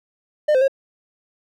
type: tone with pitch steps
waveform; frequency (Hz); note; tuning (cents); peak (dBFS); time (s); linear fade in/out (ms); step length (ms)
triangle; 603 / 518 / 542; D5 / C5 / C#5; +46 / -17 / -39; -11; 0.48-0.681; 10; 67
effects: none